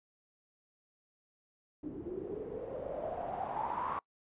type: noise with low-pass filter sweep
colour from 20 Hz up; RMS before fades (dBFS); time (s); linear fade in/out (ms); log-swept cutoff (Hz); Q
white; -39; 1.83-3.99; 2; 300 to 1100; 7.9
effects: noise-tail reverb RT60 0.1 s tail -24 dB re dry + resampled to 8000 Hz